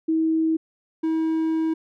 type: tone pair in turn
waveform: sine / triangle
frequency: 321 / 321 Hz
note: E4 / E4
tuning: -46 / -46 cents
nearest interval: unison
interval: 0 cents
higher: neither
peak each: -18 dBFS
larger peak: neither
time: 0.08-0.57 / 1.03-1.74 s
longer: second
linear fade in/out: 10 ms
effects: none